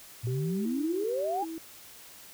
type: exponential sweep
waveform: sine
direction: up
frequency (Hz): 110 to 847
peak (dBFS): -28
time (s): 0.23-1.45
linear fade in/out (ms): 20
type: tone with vibrato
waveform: sine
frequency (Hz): 355.5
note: F4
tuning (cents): +31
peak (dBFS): -35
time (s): 0.27-1.58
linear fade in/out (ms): 0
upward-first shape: square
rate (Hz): 1.3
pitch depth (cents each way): 150
effects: white hiss -50 dBFS RMS until 2.33 s

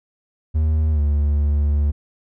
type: tone with pitch glide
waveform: triangle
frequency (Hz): 77.78 to 72.99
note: D#2 to D2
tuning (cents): 0 to -10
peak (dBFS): -13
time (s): 0.54-1.92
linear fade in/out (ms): 20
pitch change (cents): -110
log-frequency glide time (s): 0.92-1
effects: none

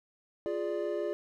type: chord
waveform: triangle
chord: D diminished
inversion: first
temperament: equal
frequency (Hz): 349.2 / 415.3 / 587.3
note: F4 / Ab4 / D5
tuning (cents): 0 / 0 / 0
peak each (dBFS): -33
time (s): 0.46-1.13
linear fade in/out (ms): 0
effects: none

